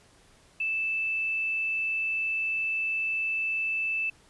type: tone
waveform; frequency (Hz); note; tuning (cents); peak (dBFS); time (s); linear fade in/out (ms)
sine; 2637; E7; 0; -26; 0.6-4.1; 5
effects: pink hiss -59 dBFS RMS until 4.29 s + resampled to 24000 Hz